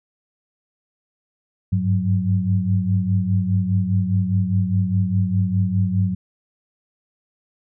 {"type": "tone cluster", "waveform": "sine", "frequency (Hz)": [97.5, 102.4, 184], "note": ["G2", "G#2", "F#3"], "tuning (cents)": [-9, -24, -9], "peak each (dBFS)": -21, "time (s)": [1.72, 6.15], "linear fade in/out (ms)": 10, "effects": []}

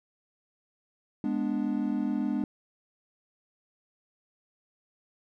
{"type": "chord", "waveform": "triangle", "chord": "G# diminished", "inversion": "none", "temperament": "equal", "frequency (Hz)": [207.7, 246.9, 293.7], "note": ["G#3", "B3", "D4"], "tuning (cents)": [0, 0, 0], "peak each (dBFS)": -29, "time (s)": [1.24, 2.44], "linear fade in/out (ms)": 2, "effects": []}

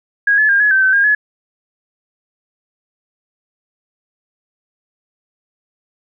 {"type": "tone with pitch steps", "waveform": "sine", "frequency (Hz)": [1645, 1719, 1609, 1692, 1552, 1532, 1617, 1700], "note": ["G#6", "A6", "G6", "G#6", "G6", "G6", "G#6", "G#6"], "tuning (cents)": [-17, -41, 45, 32, -18, -40, -47, 40], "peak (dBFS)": -9, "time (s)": [0.27, 1.15], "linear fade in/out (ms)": 5, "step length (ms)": 110, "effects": []}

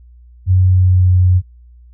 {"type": "tone with pitch glide", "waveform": "sine", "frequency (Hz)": [92.5, 91.07], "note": ["F#2", "F#2"], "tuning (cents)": [0, -27], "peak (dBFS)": -7, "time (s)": [0.46, 1.42], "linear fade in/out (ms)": 50, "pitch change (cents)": -27, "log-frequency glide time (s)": [0.65, 1.16], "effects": ["added 60 Hz sine -39 dBFS peak until 1.93 s"]}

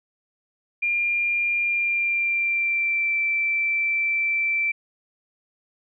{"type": "tone with pitch glide", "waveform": "sine", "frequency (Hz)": [2400, 2336], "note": ["D7", "D7"], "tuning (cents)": [37, -10], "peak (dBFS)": -20, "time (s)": [0.82, 4.72], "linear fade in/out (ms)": 10, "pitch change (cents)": -47, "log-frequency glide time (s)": [1.64, 3.18], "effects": []}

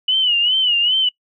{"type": "tone with vibrato", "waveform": "sine", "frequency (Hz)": 2945, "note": "F#7", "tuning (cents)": -9, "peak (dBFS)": -13, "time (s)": [0.08, 1.09], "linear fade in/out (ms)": 5, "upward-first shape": "sine", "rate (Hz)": 2.5, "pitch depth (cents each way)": 97, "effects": ["noise-tail reverb RT60 0.1 s tail -23 dB re dry"]}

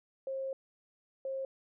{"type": "tone bursts at uneven times", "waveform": "sine", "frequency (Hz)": 535, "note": "C5", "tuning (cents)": 38, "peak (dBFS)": -34, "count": 2, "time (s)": [[0.27, 0.53], [1.25, 1.45]], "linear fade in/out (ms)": 2, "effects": []}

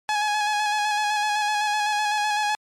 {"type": "tone with vibrato", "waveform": "sawtooth", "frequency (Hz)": 840, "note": "G#5", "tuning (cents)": 19, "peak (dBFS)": -17, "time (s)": [0.09, 2.55], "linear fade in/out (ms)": 0, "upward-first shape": "square", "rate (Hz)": 7.9, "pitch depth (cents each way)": 23, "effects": ["low-pass 7000 Hz 12 dB/octave", "MP3 96 kbps"]}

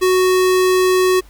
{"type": "tone", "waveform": "square", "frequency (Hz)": 370, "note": "F#4", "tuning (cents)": 0, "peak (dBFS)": -12, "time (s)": [0.01, 1.21], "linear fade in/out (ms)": 20, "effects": ["added 50 Hz sine -42 dBFS peak until 1.29 s", "pink hiss -50 dBFS RMS until 1.29 s"]}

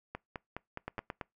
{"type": "two click trains", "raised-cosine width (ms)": 0.5, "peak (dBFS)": [-23, -22], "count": [5, 4], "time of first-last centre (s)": [[0.15, 0.982], [0.88, 1.212]], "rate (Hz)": [4.81, 9.03], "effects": ["noise-tail reverb RT60 0.2 s tail -25 dB re dry"]}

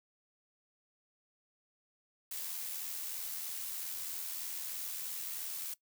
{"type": "noise with amplitude modulation", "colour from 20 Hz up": "blue", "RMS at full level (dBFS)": -39, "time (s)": [2.31, 5.74], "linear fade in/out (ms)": 5, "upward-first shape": "sine", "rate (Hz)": 83.1, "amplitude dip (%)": 35, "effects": ["noise-tail reverb RT60 0.1 s tail -19 dB re dry"]}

